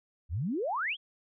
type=exponential sweep; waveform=sine; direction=up; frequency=68.3 to 3459 Hz; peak=-29 dBFS; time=0.29-0.97 s; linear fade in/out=50 ms; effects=none